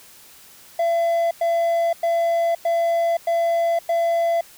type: tone bursts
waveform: triangle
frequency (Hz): 675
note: E5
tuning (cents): +41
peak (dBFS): -15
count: 6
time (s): 0.79-4.41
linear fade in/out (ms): 5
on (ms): 520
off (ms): 100
effects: white hiss -47 dBFS RMS until 4.57 s